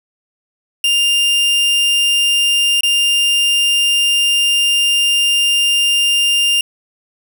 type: tone with dropouts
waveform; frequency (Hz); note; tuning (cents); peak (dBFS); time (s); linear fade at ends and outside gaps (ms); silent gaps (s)
40% pulse; 2800; F7; +4; -10; 0.84-6.61; 2; 2.808-2.833
effects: none